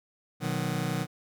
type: chord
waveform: sawtooth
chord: B major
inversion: none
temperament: just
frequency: 123.47 / 154.34 / 185.21 Hz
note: B2 / D#3 / F#3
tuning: 0 / -14 / +2 cents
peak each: -29 / -27 / -29 dBFS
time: 0.4-1.07 s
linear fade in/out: 50 ms
effects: none